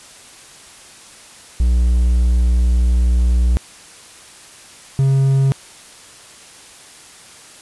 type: tone pair in turn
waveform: triangle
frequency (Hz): 60.3 / 135.37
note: B1 / C#3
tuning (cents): -41 / -41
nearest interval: octave + major second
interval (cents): 1400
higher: second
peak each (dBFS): -9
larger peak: neither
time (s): 1.6-3.57 / 4.99-5.52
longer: first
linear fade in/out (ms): 0
effects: white hiss -41 dBFS RMS until 7.61 s + resampled to 24000 Hz

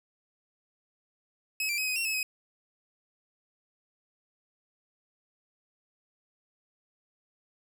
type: tone with pitch steps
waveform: sawtooth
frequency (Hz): 2563 / 2355 / 2537 / 2511 / 2730 / 2586 / 2530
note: E7 / D7 / D#7 / D#7 / F7 / E7 / D#7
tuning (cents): -49 / +4 / +33 / +15 / -40 / -34 / +28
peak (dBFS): -25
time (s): 1.6-2.23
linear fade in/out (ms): 2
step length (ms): 90
effects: none

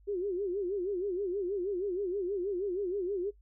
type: tone with vibrato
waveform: sine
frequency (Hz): 380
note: F#4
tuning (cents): +46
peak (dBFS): -30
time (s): 0.07-3.31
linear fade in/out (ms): 20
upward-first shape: sine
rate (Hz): 6.3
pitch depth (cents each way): 150
effects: noise-tail reverb RT60 0.1 s tail -21 dB re dry + added 50 Hz sine -57 dBFS peak until 3.41 s

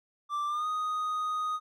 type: tone with pitch glide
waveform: triangle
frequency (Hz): 1174.7 to 1244.6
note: D6 to D#6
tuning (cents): 0 to 0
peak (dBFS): -27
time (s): 0.29-1.6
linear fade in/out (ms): 50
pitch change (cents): +100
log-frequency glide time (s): 0.47-0.67
effects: none

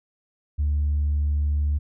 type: tone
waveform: sine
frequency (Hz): 73.42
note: D2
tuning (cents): 0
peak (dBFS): -18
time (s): 0.58-1.79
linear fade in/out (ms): 20
effects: tanh soft clip ceiling -17 dBFS

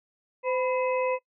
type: harmonic tone with a mistuned harmonic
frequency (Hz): 513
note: C5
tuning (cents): -34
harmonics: 1 / 2 / 4 / 5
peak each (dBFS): -25 / -31 / -38 / -37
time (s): 0.43-1.19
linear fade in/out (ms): 50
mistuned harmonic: 2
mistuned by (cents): -56
effects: noise-tail reverb RT60 0.1 s tail -21 dB re dry

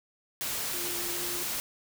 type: tone in noise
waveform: sine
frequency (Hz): 349.2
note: F4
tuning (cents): 0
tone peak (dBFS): -40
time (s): 0.74-1.43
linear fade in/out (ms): 0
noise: white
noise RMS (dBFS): -33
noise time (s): 0.41-1.6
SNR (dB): -10
effects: none

